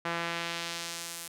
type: tone with band-pass filter sweep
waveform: sawtooth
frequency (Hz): 169.2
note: E3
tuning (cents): +45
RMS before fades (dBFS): -36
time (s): 0.05-1.28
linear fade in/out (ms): 5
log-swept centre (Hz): 1500 to 11000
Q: 0.86
effects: none

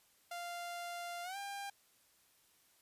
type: tone with pitch glide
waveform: sawtooth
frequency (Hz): 696 to 799.5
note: F5 to G5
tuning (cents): -6 to +34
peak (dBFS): -38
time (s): 0.31-1.7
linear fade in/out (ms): 5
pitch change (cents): +240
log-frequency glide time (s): 1.23-1.37
effects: white hiss -70 dBFS RMS until 2.81 s + resampled to 32000 Hz

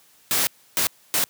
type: noise bursts at uneven times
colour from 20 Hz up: white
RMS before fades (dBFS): -21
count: 3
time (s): 0.31-0.47 / 0.77-0.87 / 1.14-1.24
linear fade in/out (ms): 0
effects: white hiss -56 dBFS RMS until 1.29 s + high-pass 100 Hz 12 dB/octave

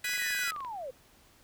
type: chord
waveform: sawtooth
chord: G# minor seventh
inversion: third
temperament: equal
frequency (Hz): 1480 / 1661.2 / 1975.5 / 2489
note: F#6 / G#6 / B6 / D#7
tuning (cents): 0 / 0 / 0 / 0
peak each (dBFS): -36 / -35 / -30 / -33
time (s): 0.04-0.51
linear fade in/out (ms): 5
type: click train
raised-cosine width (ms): 0.3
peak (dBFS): -30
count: 15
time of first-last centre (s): 0.05-0.648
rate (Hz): 23.4
type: linear sweep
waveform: sine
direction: down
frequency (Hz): 2072 to 486.4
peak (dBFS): -36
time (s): 0.13-0.91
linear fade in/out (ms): 10
effects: pink hiss -61 dBFS RMS until 1.43 s

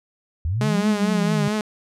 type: linear two-way sweep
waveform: sine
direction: up then down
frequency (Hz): 72.6 to 211.7 to 144.5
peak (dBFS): -20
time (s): 0.45-1.48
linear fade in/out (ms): 0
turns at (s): 0.87
type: tone with vibrato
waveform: sawtooth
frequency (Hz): 209.5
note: G#3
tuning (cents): +15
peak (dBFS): -17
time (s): 0.61-1.61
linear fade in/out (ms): 2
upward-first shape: triangle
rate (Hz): 4.5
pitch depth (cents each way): 56
effects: low-pass 9000 Hz 12 dB/octave

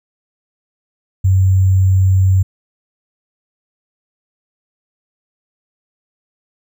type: tone with sample-and-hold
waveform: sine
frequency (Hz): 94.4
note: F#2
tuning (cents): +35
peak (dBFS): -8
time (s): 1.24-2.43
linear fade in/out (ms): 10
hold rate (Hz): 7350
effects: none

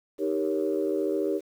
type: chord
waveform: sine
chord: Eb dominant seventh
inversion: none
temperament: equal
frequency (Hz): 311.1 / 392 / 466.2 / 554.4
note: Eb4 / G4 / Bb4 / Db5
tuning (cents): 0 / 0 / 0 / 0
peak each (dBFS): -29 / -27 / -31 / -32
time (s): 0.18-1.41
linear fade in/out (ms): 50
effects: tanh soft clip ceiling -15 dBFS + 9-bit

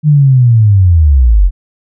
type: linear sweep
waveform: sine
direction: down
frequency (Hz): 154.2 to 41.2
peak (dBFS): -3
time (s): 0.03-1.51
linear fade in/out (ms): 50
effects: none

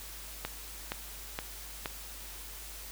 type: click train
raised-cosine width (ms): 0.3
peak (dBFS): -17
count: 4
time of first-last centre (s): 0.45-1.858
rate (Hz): 2.13
effects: added 50 Hz sine -48 dBFS peak until 2.91 s + white hiss -46 dBFS RMS until 2.91 s

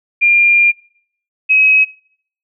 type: tone pair in turn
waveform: sine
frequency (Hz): 2400 / 2549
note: D7 / D#7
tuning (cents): +37 / +41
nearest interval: minor second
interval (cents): 104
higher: second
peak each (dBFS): -7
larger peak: neither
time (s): 0.21-0.72 / 1.49-1.85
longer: first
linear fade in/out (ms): 20
effects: noise-tail reverb RT60 0.6 s tail -22 dB re dry

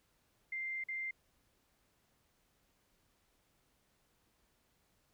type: tone with dropouts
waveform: sine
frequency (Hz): 2093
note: C7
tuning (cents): 0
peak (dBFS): -37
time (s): 0.52-1.11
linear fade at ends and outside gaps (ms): 5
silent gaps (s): 0.839-0.885
effects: pink hiss -75 dBFS RMS until 5.13 s

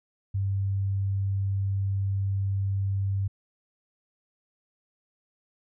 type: tone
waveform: sine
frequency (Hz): 98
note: G2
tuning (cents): 0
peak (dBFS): -24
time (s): 0.34-3.28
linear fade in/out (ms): 10
effects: none

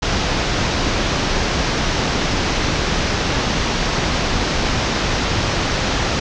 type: low-pass noise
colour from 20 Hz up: pink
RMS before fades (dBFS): -19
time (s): 0.02-6.2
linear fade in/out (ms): 10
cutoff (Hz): 6300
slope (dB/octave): 48
effects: none

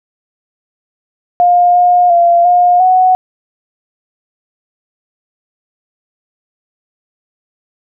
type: tone with pitch steps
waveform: sine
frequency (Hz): 708 / 713 / 689 / 712 / 741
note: F5 / F5 / F5 / F5 / F#5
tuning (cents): +23 / +36 / -24 / +33 / +2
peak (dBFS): -5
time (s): 1.4-3.15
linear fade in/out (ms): 0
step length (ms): 350
effects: none

